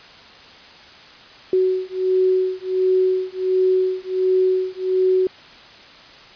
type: beating tone pair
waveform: sine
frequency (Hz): 372 / 373.4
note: F#4 / F#4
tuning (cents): +9 / +16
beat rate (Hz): 1.4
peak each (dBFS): -19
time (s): 1.53-5.27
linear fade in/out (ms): 2
effects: white hiss -43 dBFS RMS until 6.35 s + resampled to 11025 Hz